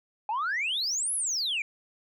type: exponential two-way sweep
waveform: sine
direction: up then down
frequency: 820 to 11270 to 2274 Hz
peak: -25 dBFS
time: 0.29-1.62 s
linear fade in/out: 2 ms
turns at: 1.14 s
effects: tanh soft clip ceiling -24 dBFS